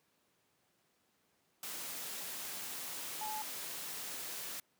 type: tone in noise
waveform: sine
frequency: 860 Hz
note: A5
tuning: 40 cents flat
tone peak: -39 dBFS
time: 3.21-3.42 s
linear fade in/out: 2 ms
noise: white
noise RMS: -43 dBFS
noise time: 1.63-4.6 s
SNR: +1 dB
effects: pink hiss -75 dBFS RMS until 4.79 s + high-pass 150 Hz 12 dB/octave